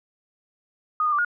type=tone with pitch steps; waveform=sine; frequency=1240 / 1218 / 1171 / 1433 Hz; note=D#6 / D#6 / D6 / F6; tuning=-6 / -37 / -5 / +44 cents; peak=-19 dBFS; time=1-1.248 s; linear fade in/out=2 ms; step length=62 ms; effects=none